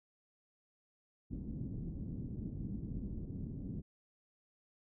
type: low-pass noise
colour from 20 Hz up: white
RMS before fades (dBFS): -42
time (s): 1.3-3.82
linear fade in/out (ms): 20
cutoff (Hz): 240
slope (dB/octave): 24
effects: none